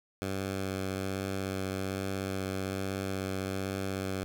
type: tone with vibrato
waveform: 10% pulse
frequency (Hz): 96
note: G2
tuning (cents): -36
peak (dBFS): -24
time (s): 0.22-4.24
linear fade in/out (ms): 0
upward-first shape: sine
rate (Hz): 1.2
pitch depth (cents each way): 12
effects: none